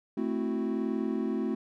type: chord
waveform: triangle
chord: F# half-diminished seventh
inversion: first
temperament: equal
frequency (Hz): 220 / 261.6 / 329.6 / 370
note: A3 / C4 / E4 / F#4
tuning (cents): 0 / 0 / 0 / 0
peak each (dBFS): -30 / -31 / -33 / -33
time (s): 0.17-1.55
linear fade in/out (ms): 5
effects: none